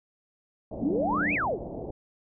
white low-pass noise, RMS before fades -37 dBFS, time 0.71-1.91 s, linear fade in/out 5 ms, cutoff 710 Hz, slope 48 dB/octave
sine exponential two-way sweep, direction up then down, 202.7 to 2637 to 294.3 Hz, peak -25 dBFS, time 0.79-1.59 s, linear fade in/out 50 ms, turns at 1.34 s
sine chord, D diminished, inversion first, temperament equal with one note detuned, 179.01 / 207.7 / 293.7 Hz, F3 / Ab3 / D4, +43 / 0 / 0 cents, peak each -37 / -35 / -31 dBFS, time 0.81-1.36 s, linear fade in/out 5 ms
effects none

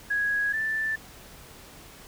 sine tone pair in turn, 1661.2 / 1764.4 Hz, G#6 / A6, 0 / +4 cents, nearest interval minor second, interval 104 cents, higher second, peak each -23 / -25 dBFS, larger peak first, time 0.1-0.53 / 0.53-0.96 s, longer neither, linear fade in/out 10 ms, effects pink hiss -48 dBFS RMS until 2.07 s

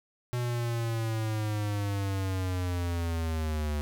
square linear sweep, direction down, 122.9 to 73.42 Hz, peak -29 dBFS, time 0.33-3.81 s, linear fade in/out 0 ms, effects none

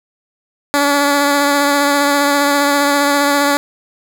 10% pulse tone with vibrato, 285.3 Hz, C#4, 50 cents sharp, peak -3 dBFS, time 0.74-3.57 s, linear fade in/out 0 ms, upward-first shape triangle, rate 15 Hz, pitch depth 23 cents each way, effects none

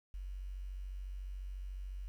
sine tone with quantisation, 47.02 Hz, F#1, 29 cents sharp, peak -40 dBFS, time 0.14-2.08 s, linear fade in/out 0 ms, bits 11, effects none

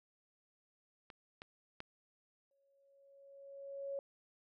clicks, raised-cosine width 0.3 ms, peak -35 / -32 / -28 dBFS, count 3, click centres 1.102 / 1.419 / 1.804 s
sine tone with exponential growth, 554.4 Hz, C#5, in tune, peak -37 dBFS, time 2.51-3.99 s, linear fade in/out 1 ms, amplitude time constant 320 ms
effects none

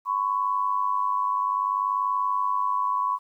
sine tone pair together, 1008.1 / 1108.7 Hz, B5 / C#6, +35 / 0 cents, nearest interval major second, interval 165 cents, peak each -25 dBFS, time 0.05-3.19 s, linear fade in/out 50 ms, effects 10-bit

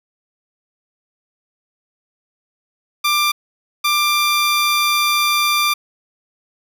15% pulse tone bursts at uneven times, 1186 Hz, D6, 17 cents sharp, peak -8 dBFS, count 2, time 3.04-3.32 / 3.84-5.74 s, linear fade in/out 10 ms, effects none

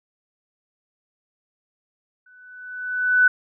sine tone with exponential growth, 1495 Hz, F#6, 17 cents sharp, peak -10 dBFS, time 2.26-3.28 s, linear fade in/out 5 ms, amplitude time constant 220 ms, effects none

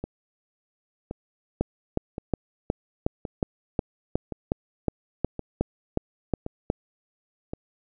two click trains, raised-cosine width 2 ms, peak -9 / -18 dBFS, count 15 / 8, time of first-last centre 1.61-6.701 / 0.04-7.535 s, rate 2.75 / 0.934 Hz, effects none

